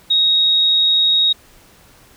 sine tone, 3768 Hz, A#7, 18 cents sharp, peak -11 dBFS, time 0.1-1.33 s, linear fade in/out 10 ms, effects pink hiss -48 dBFS RMS until 2.16 s

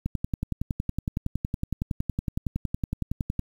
click train, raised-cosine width 5 ms, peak -14 dBFS, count 37, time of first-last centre 0.06-3.393 s, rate 10.8 Hz, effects 8-bit

